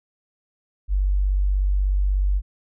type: tone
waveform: sine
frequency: 48.24 Hz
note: G1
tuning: 27 cents flat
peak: -17 dBFS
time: 0.88-2.42 s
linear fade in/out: 50 ms
effects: none